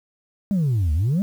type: exponential two-way sweep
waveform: sine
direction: down then up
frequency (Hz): 210.1 to 72 to 210.1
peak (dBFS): -15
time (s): 0.51-1.22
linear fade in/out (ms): 0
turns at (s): 0.93
effects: tanh soft clip ceiling -16 dBFS + 8-bit